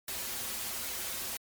white noise with comb filter, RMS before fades -37 dBFS, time 0.08-1.37 s, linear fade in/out 2 ms, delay 6.7 ms, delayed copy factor -0.75, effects MP3 96 kbps

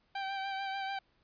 sawtooth tone with vibrato, 780 Hz, G5, 9 cents flat, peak -31 dBFS, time 0.15-0.99 s, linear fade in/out 5 ms, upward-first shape sine, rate 6.8 Hz, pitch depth 25 cents each way, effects pink hiss -72 dBFS RMS until 1.23 s + resampled to 11025 Hz

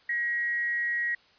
sine tone with amplitude modulation, 1900 Hz, A#6, 33 cents sharp, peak -24 dBFS, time 0.09-1.15 s, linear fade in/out 5 ms, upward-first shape sine, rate 250 Hz, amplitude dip 40%, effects white hiss -60 dBFS RMS until 1.38 s + resampled to 11025 Hz

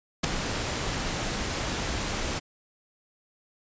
pink noise with ADSR envelope, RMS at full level -20 dBFS, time 0.23-2.4 s, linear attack 14 ms, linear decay 4 ms, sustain -10 dB, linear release 23 ms, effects resampled to 16000 Hz

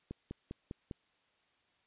click train, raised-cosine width 3 ms, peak -28 dBFS, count 5, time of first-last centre 0.11-0.912 s, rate 4.99 Hz, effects white hiss -73 dBFS RMS until 1.86 s + resampled to 8000 Hz

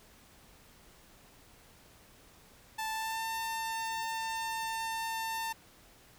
sawtooth tone with pitch glide, 880 to 899.5 Hz, A5 to A5, 0 to +38 cents, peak -30 dBFS, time 2.78-5.53 s, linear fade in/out 10 ms, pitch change +38 cents, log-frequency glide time 2.91-3.25 s, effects pink hiss -59 dBFS RMS until 6.18 s

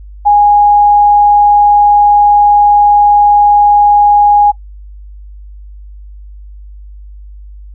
sine tone, 825 Hz, G#5, 12 cents flat, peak -3 dBFS, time 0.25-4.52 s, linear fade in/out 20 ms, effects noise-tail reverb RT60 0.1 s tail -20 dB re dry + added 50 Hz sine -28 dBFS peak until 7.74 s

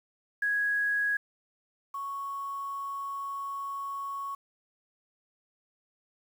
sine tone pair in turn, 1661.2 / 1108.7 Hz, G#6 / C#6, 0 / 0 cents, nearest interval perfect fifth, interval 700 cents, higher first, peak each -25 / -33 dBFS, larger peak first, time 0.42-1.17 / 1.94-4.35 s, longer second, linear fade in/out 5 ms, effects 9-bit

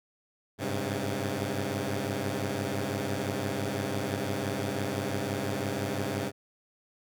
10% pulse tone cluster, 97.5 / 103.4 / 134.3 Hz, G2 / G#2 / C3, -9 / -7 / +46 cents, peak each -26 dBFS, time 0.58-6.32 s, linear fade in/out 50 ms, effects none

